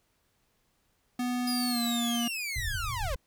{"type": "tone with pitch glide", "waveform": "square", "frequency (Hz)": [246.9, 236.4], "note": ["B3", "A#3"], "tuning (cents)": [0, 24], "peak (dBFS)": -29, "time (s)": [1.19, 2.28], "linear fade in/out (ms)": 5, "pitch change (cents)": -76, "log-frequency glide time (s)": [1.7, 1.79]}
{"type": "linear sweep", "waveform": "sawtooth", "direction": "down", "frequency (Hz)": [4978, 489.5], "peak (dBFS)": -29, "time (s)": [1.47, 3.15], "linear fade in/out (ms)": 5}
{"type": "low-pass noise", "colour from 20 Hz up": "pink", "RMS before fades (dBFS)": -35, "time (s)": [2.56, 3.16], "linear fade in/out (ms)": 2, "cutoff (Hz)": 130, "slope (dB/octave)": 96}
{"effects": ["pink hiss -72 dBFS RMS until 3.26 s"]}